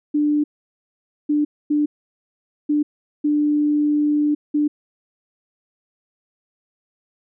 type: tone bursts at uneven times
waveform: sine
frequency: 296.4 Hz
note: D4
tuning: 16 cents sharp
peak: -15 dBFS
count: 6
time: 0.14-0.44 / 1.29-1.45 / 1.7-1.86 / 2.69-2.83 / 3.24-4.35 / 4.54-4.68 s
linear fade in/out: 10 ms
effects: none